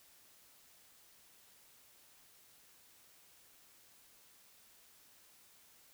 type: silence
effects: white hiss -64 dBFS RMS until 5.93 s